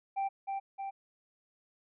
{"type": "tone with echo", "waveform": "triangle", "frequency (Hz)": 784, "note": "G5", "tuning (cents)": 0, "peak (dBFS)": -28, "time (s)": [0.16, 0.29], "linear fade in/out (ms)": 20, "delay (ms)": 310, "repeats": 2, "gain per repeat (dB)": -3, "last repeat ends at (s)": 0.91, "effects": ["resampled to 8000 Hz"]}